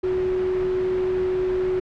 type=tone in noise; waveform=sine; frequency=370 Hz; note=F#4; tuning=in tune; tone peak=-20 dBFS; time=0.03-1.8 s; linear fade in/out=10 ms; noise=pink; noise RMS=-34 dBFS; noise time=0.03-1.8 s; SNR=+11 dB; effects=low-pass 2000 Hz 12 dB/octave